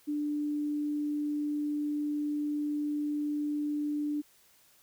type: tone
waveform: sine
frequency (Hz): 295.5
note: D4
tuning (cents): +11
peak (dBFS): -29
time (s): 0.07-4.22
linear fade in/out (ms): 20
effects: white hiss -63 dBFS RMS until 4.82 s

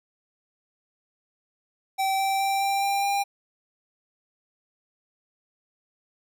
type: tone with pitch steps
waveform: square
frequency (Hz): 773 / 778.4 / 783.8 / 789.2 / 794.7 / 800.3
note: G5 / G5 / G5 / G5 / G5 / G5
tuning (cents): -24 / -12 / 0 / +11 / +23 / +36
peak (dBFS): -23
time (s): 1.98-3.24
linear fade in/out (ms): 20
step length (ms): 210
effects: none

